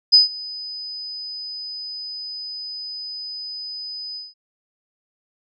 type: tone with ADSR envelope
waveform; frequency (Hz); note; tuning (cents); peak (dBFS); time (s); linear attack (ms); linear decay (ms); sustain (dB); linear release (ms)
sine; 5000; D#8; +8; -6; 0.12-4.34; 20; 140; -23; 180
effects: none